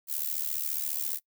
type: noise with amplitude modulation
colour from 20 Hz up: violet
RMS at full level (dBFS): -28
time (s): 0.07-1.2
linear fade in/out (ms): 50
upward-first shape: sine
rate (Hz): 74.6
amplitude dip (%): 90
effects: noise-tail reverb RT60 0.1 s tail -22 dB re dry